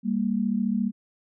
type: tone pair together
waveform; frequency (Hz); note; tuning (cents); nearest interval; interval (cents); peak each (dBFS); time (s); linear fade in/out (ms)
sine; 198.63 / 233.1; G3 / A#3; +23 / 0; minor third; 277; -25; 0.03-0.92; 50
effects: none